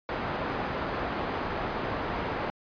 white low-pass noise, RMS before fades -32 dBFS, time 0.09-2.5 s, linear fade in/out 0 ms, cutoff 1100 Hz, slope 12 dB/octave, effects resampled to 11025 Hz

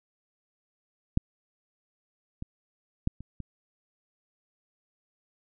clicks, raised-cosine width 5 ms, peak -10 / -23 / -13 / -29 / -25 dBFS, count 5, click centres 1.174 / 2.424 / 3.074 / 3.206 / 3.403 s, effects none

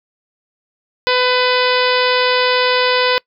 harmonic tone, 501 Hz, B4, 25 cents sharp, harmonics 1 / 2 / 3 / 4 / 5 / 6 / 7 / 8 / 9 / 10, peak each -16 / -19 / -21 / -22 / -23 / -24 / -24 / -25 / -26 / -26 dBFS, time 1.07-3.18 s, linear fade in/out 0 ms, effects noise-tail reverb RT60 0.1 s tail -25 dB re dry

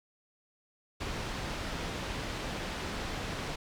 pink low-pass noise, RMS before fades -37 dBFS, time 1-3.56 s, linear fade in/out 10 ms, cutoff 4800 Hz, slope 12 dB/octave, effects none

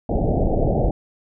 pink low-pass noise, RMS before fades -19 dBFS, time 0.09-0.91 s, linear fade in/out 5 ms, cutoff 780 Hz, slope 96 dB/octave, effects none

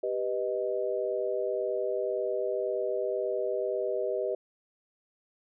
sine chord, G augmented, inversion none, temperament equal, 392 / 493.9 / 622.3 Hz, G4 / B4 / D#5, 0 / 0 / 0 cents, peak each -32 dBFS, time 0.03-4.35 s, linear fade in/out 5 ms, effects none

